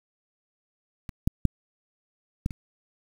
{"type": "clicks", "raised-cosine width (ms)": 5, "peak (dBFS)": [-25, -9, -7, -13, -24], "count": 5, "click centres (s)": [1.092, 1.275, 1.453, 2.461, 2.508], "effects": ["7-bit"]}